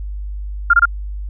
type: tone bursts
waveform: sine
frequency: 1396.9 Hz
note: F6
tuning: in tune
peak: -6 dBFS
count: 3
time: 0.7-0.855 s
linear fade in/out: 5 ms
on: 35 ms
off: 25 ms
effects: added 50 Hz sine -23 dBFS peak until 1.29 s